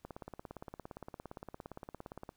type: click train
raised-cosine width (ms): 1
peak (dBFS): -30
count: 40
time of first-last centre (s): 0.05-2.291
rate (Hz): 17.4
effects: pink hiss -75 dBFS RMS until 2.36 s